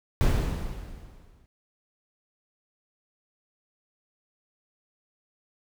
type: noise with exponential decay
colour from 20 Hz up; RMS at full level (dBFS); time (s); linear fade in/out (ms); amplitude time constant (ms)
brown; -19; 0.21-1.46; 0; 270
effects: none